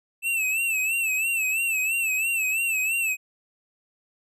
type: tone with vibrato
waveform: square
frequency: 2637 Hz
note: E7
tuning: in tune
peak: -23 dBFS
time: 0.22-3.17 s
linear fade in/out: 50 ms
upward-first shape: sine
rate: 3 Hz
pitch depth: 82 cents each way
effects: none